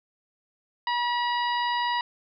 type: harmonic tone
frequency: 964 Hz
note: B5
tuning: 42 cents flat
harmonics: 1 / 2 / 3 / 4 / 5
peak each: -25 / -31 / -35 / -37 / -39 dBFS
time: 0.87-2.01 s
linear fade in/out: 2 ms
effects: none